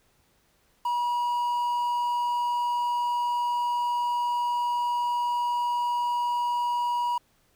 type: tone with quantisation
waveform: triangle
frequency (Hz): 964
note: B5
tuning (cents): -42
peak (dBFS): -22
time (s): 0.85-7.18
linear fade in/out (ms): 5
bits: 8
effects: pink hiss -66 dBFS RMS until 7.55 s